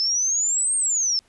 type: exponential two-way sweep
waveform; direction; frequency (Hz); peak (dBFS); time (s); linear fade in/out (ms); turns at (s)
sine; up then down; 5220 to 8680 to 5220; -19; 0-1.19; 0; 0.76
effects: pink hiss -61 dBFS RMS until 1.28 s + resampled to 24000 Hz